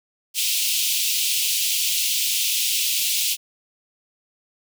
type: high-pass noise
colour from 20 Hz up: pink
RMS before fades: -22 dBFS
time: 0.34-3.37 s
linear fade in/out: 50 ms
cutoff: 2600 Hz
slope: 48 dB/octave
effects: none